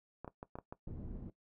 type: clicks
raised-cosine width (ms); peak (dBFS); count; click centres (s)
1; -30; 6; 0.246 / 0.278 / 0.429 / 0.555 / 0.587 / 0.725
type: low-pass noise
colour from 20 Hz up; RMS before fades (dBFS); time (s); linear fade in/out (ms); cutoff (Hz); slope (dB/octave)
pink; -45; 0.87-1.3; 2; 260; 12
effects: noise-tail reverb RT60 0.1 s tail -17 dB re dry